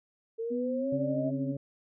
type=linear sweep; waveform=sine; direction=up; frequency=447.3 to 641 Hz; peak=-31 dBFS; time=0.38-1.31 s; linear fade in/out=20 ms
type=tone with pitch glide; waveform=sine; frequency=246.9 to 266.2 Hz; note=B3 to C4; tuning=0 to +30 cents; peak=-31 dBFS; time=0.5-1.53 s; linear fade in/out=20 ms; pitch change=+130 cents; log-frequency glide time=0.79-0.87 s
type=harmonic tone; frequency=139.5 Hz; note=C#3; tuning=11 cents sharp; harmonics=1 / 2 / 3 / 4; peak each=-35 / -38 / -48 / -40 dBFS; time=0.92-1.57 s; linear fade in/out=5 ms
effects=none